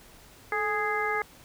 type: harmonic tone with a mistuned harmonic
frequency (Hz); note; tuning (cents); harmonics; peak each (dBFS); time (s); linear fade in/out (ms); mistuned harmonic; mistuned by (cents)
415.3; G#4; 0; 1 / 2 / 3 / 4 / 5; -32 / -32 / -32 / -32 / -32; 0.52-1.22; 2; 1; +69
effects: pink hiss -53 dBFS RMS until 1.44 s